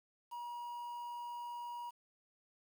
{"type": "tone with quantisation", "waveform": "triangle", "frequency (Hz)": 957, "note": "A#5", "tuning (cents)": 45, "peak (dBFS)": -40, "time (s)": [0.31, 1.91], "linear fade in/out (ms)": 20, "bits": 10, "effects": []}